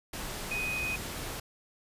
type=tone in noise; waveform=sine; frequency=2501 Hz; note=D#7; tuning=8 cents sharp; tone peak=-31 dBFS; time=0.51-0.96 s; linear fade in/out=5 ms; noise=pink; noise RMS=-38 dBFS; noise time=0.13-1.4 s; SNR=+4 dB; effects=resampled to 32000 Hz